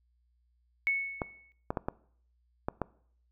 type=tone with exponential decay; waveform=sine; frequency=2208 Hz; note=C#7; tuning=7 cents flat; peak=-23 dBFS; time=0.87-1.52 s; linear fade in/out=0 ms; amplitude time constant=140 ms
type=clicks; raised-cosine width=1 ms; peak=-16 dBFS; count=6; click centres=1.218 / 1.705 / 1.772 / 1.885 / 2.685 / 2.817 s
effects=noise-tail reverb RT60 0.6 s tail -22 dB re dry + added 60 Hz sine -68 dBFS peak until 3.31 s